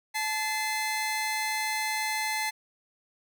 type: tone pair together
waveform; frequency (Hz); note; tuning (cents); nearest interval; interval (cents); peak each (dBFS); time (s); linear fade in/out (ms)
sawtooth; 867 / 2062; A5 / C7; -26 / -26; octave + minor third; 1500; -27; 0.14-2.51; 20
effects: none